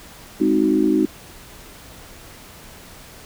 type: chord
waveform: sine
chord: Ab dominant seventh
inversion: none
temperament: equal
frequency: 207.7 / 261.6 / 311.1 / 370 Hz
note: Ab3 / C4 / Eb4 / Gb4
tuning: 0 / 0 / 0 / 0 cents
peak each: -23 / -21 / -17 / -21 dBFS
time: 0.4-1.06 s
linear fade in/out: 10 ms
effects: pink hiss -42 dBFS RMS until 3.25 s